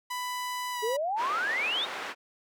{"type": "tone with pitch glide", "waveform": "sawtooth", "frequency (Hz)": [994, 976.4], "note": ["B5", "B5"], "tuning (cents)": [11, -20], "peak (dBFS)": -28, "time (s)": [0.1, 0.97], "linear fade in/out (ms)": 10, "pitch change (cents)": -31, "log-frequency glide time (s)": [0.72, 0.79]}
{"type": "exponential sweep", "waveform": "sine", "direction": "up", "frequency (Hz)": [415.3, 3819], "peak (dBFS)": -27, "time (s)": [0.82, 1.86], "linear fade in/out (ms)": 20}
{"type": "band-pass noise", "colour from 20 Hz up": "white", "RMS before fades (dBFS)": -37, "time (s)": [1.16, 2.15], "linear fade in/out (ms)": 50, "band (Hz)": [410, 1900], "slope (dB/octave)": 12}
{"effects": []}